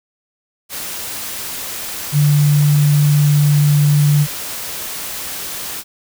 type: tone in noise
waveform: sine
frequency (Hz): 146.83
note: D3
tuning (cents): 0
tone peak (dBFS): -9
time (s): 2.12-4.27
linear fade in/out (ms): 50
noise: white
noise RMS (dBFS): -26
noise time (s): 0.69-5.84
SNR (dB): +14
effects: none